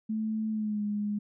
sine tone with pitch glide, 218.3 to 207.4 Hz, A3 to G#3, -13 to -2 cents, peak -28 dBFS, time 0.09-1.19 s, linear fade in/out 10 ms, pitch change -89 cents, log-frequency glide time 0.5-0.83 s, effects none

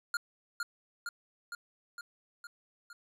square tone with echo, 1412 Hz, F6, 19 cents sharp, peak -30 dBFS, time 0.14-0.17 s, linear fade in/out 2 ms, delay 460 ms, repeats 6, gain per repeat -3 dB, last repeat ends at 2.93 s, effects low-pass 12000 Hz 12 dB/octave

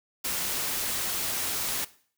white noise, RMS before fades -30 dBFS, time 0.24-1.85 s, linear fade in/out 10 ms, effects noise-tail reverb RT60 0.5 s tail -18 dB re dry

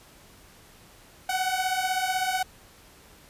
sawtooth beating tone pair, 740 / 756 Hz, F#5 / F#5, 0 / +37 cents, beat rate 16 Hz, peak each -24 dBFS, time 1.29-2.43 s, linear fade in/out 5 ms, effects pink hiss -53 dBFS RMS until 3.29 s + resampled to 32000 Hz

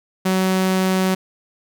sawtooth tone, 187.7 Hz, F#3, 25 cents sharp, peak -12 dBFS, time 0.25-1.15 s, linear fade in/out 10 ms, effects none

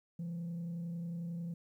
sine tone with frequency modulation, 170 Hz, F3, 46 cents flat, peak -35 dBFS, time 0.19-1.54 s, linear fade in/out 5 ms, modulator 31.1 Hz, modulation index 0.23, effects tanh soft clip ceiling -36 dBFS + 12-bit

